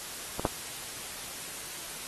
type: clicks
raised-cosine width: 1 ms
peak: -19 / -11 dBFS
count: 2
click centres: 0.396 / 0.452 s
effects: white hiss -40 dBFS RMS until 2.07 s + AAC 32 kbps